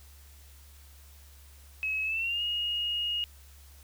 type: tone with pitch glide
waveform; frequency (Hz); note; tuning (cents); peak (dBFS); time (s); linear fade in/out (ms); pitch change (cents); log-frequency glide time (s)
sine; 2569 to 2867; E7 to F7; -45 to +45; -28; 1.83-3.24; 0; +190; 2.04-2.42
effects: added 70 Hz sine -51 dBFS peak until 3.83 s + white hiss -58 dBFS RMS until 3.83 s